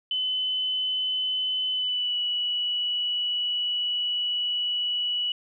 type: tone with pitch glide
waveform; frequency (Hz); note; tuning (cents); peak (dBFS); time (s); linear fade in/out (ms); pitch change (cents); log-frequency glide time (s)
sine; 3026 to 2942; F#7 to F#7; +38 to -11; -24; 0.11-5.32; 2; -49; 1.72-2.17
effects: none